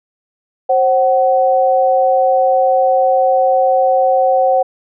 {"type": "tone pair together", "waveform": "sine", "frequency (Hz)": [531, 751], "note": ["C5", "F#5"], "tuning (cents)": [25, 26], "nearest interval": "tritone", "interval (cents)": 601, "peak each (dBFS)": -12, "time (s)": [0.69, 4.63], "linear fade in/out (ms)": 10, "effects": []}